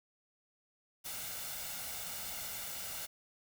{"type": "noise with comb filter", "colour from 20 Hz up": "white", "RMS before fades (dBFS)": -42, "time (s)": [1.04, 3.07], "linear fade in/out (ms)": 20, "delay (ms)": 1.4, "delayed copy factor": 0.55, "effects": []}